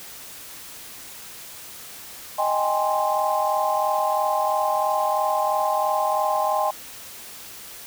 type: chord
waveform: sine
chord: Ab major seventh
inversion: second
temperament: equal with one note detuned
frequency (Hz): 622.3 / 787.6 / 830.6 / 1046.5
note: Eb5 / G5 / Ab5 / C6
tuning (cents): 0 / +8 / 0 / 0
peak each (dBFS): -25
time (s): 2.38-6.71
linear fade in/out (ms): 10
effects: white hiss -40 dBFS RMS until 7.86 s